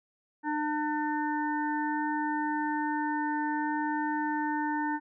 harmonic tone, 300.1 Hz, D4, 38 cents sharp, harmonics 1 / 3 / 5 / 6, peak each -31 / -31 / -39 / -38 dBFS, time 0.43-5 s, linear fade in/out 50 ms, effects none

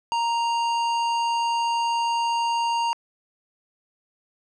sine tone with hard clipping, 932.3 Hz, A#5, in tune, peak -23 dBFS, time 0.12-2.93 s, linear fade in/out 0 ms, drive 14 dB, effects low-pass 8000 Hz 12 dB/octave

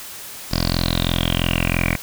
10% pulse tone with low-pass filter sweep, 43.01 Hz, F1, 26 cents flat, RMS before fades -20 dBFS, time 0.51-1.96 s, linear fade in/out 10 ms, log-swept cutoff 5000 to 2200 Hz, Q 9.6, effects white hiss -35 dBFS RMS until 2.02 s

